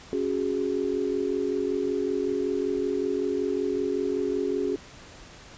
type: chord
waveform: sine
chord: C# suspended fourth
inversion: none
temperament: equal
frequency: 277.2 / 370 / 415.3 Hz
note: C#4 / F#4 / G#4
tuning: 0 / 0 / 0 cents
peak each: -30 / -28 / -28 dBFS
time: 0.13-4.76 s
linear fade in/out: 0 ms
effects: pink hiss -47 dBFS RMS until 5.57 s + resampled to 16000 Hz